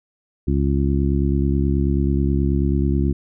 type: harmonic tone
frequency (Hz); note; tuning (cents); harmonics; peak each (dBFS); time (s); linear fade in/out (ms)
69.3; C#2; 0; 1 / 2 / 3 / 4 / 5; -19 / -22 / -24 / -25 / -26; 0.47-3.13; 10
effects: none